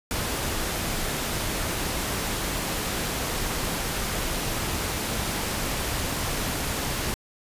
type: noise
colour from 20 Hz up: pink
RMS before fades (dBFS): -28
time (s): 0.11-7.14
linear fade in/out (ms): 0
effects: resampled to 32000 Hz